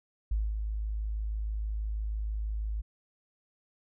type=tone with ADSR envelope; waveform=sine; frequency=53.1 Hz; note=G#1; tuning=39 cents sharp; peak=-25 dBFS; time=0.31-2.82 s; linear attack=6 ms; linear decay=220 ms; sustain=-5 dB; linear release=18 ms; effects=none